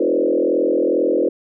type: tone with frequency modulation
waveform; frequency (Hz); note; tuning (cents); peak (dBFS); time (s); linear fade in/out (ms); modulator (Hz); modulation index
sine; 421.4; G#4; +25; -14; 0-1.29; 5; 42.3; 3
effects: none